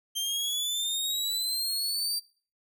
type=exponential sweep; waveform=sawtooth; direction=up; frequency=3142 to 4699 Hz; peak=-25 dBFS; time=0.15-2.2 s; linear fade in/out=20 ms; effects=noise-tail reverb RT60 0.4 s tail -21 dB re dry